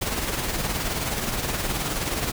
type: noise with tremolo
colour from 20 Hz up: pink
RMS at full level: -25 dBFS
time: 0.01-2.32 s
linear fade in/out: 10 ms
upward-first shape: sine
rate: 19 Hz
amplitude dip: 45%
effects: none